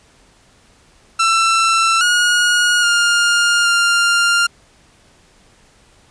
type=tone with pitch steps; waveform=sawtooth; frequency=1339 / 1442 / 1411 / 1398 Hz; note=E6 / F#6 / F6 / F6; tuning=+27 / -45 / +17 / +1 cents; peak=-8 dBFS; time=1.19-4.47 s; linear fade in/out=10 ms; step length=820 ms; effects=pink hiss -51 dBFS RMS until 6.1 s + resampled to 22050 Hz